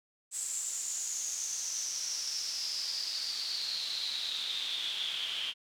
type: noise with band-pass filter sweep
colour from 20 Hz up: pink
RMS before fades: -36 dBFS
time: 0.31-5.54 s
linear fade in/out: 50 ms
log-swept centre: 7800 to 3100 Hz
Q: 8.6
effects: none